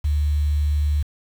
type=tone with quantisation; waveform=sine; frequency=73.9 Hz; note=D2; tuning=11 cents sharp; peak=-17 dBFS; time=0.04-1.03 s; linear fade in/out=10 ms; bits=7; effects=none